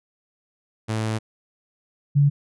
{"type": "tone pair in turn", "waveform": ["sawtooth", "sine"], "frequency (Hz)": [110, 142.92], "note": ["A2", "D3"], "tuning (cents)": [0, -47], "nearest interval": "perfect fourth", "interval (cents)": 453, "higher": "second", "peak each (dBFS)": [-19, -13], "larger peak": "second", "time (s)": [[0.88, 1.19], [2.15, 2.3]], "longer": "first", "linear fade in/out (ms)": 20, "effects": ["resampled to 24000 Hz"]}